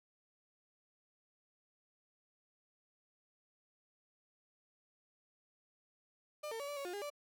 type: tone with pitch steps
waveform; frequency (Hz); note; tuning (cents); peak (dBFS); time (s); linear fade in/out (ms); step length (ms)
35% pulse; 600 / 452 / 567 / 580 / 558 / 356.3 / 406.9 / 583; D5 / A4 / C#5 / D5 / C#5 / F4 / G#4 / D5; +37 / +47 / +39 / -22 / +11 / +35 / -35 / -13; -39; 6.43-7.102; 10; 84
effects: none